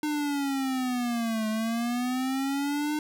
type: linear two-way sweep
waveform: square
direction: down then up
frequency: 303.6 to 215.5 to 303.6 Hz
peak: -27 dBFS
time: 0.03-2.99 s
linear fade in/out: 2 ms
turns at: 1.48 s
effects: none